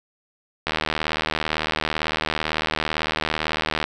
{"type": "click train", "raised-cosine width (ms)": 0.3, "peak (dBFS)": -6, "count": 248, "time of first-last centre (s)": [0.67, 3.841], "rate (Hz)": 77.9, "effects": []}